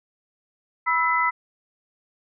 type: tone cluster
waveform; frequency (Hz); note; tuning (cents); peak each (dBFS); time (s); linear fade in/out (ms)
sine; 981 / 1315 / 2014; B5 / E6 / B6; -12 / -5 / +33; -23; 0.86-1.31; 20
effects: none